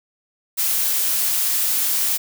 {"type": "noise", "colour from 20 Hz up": "blue", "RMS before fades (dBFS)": -20, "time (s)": [0.57, 2.18], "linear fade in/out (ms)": 20, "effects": []}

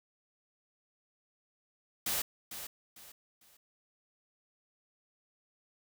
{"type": "noise with echo", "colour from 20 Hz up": "white", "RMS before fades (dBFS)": -33, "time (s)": [2.06, 2.22], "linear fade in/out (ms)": 5, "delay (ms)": 450, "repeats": 3, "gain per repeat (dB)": -10, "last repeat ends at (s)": 3.57, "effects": []}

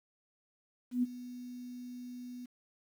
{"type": "tone with ADSR envelope", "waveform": "sine", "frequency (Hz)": 246.9, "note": "B3", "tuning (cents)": 0, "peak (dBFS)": -25, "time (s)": [0.91, 2.46], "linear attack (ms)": 120, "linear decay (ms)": 25, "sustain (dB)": -17, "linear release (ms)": 9, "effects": ["10-bit"]}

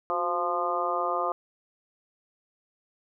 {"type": "harmonic tone with a mistuned harmonic", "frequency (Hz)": 174.2, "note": "F3", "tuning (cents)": -4, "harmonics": [2, 3, 4, 5, 6, 7], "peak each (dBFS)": [-35, -32, -31, -36, -32, -30], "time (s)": [0.1, 1.32], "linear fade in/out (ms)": 0, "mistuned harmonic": 2, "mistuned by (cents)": 68, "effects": []}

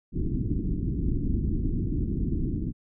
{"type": "low-pass noise", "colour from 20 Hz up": "pink", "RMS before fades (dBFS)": -27, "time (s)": [0.12, 2.73], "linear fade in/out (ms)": 50, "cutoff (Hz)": 340, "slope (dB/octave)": 48, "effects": []}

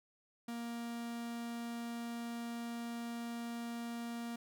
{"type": "tone", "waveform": "45% pulse", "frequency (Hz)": 234.6, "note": "A#3", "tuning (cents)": 11, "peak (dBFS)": -40, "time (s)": [0.48, 4.36], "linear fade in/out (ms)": 5, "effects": []}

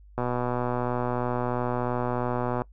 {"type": "click train", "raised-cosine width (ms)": 1, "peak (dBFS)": -14, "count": 301, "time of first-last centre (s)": [0.18, 2.619], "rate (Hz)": 123, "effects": ["noise-tail reverb RT60 0.1 s tail -21 dB re dry", "added 50 Hz sine -48 dBFS peak until 2.72 s"]}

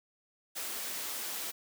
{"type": "high-pass noise", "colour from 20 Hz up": "white", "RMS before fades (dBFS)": -38, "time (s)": [0.55, 1.52], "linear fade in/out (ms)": 20, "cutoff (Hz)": 230, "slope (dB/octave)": 12, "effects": []}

